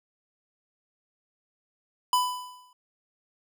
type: tone with exponential decay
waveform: square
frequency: 997 Hz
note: B5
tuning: 16 cents sharp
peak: -19 dBFS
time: 2.13-2.73 s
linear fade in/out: 2 ms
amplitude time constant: 130 ms
effects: none